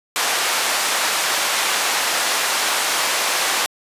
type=band-pass noise; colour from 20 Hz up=pink; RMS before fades=-20 dBFS; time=0.16-3.66 s; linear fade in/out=0 ms; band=790 to 11000 Hz; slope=12 dB/octave; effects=resampled to 32000 Hz